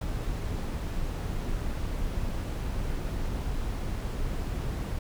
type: noise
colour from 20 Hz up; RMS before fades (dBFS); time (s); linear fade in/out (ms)
brown; -31; 0.01-4.99; 5
effects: none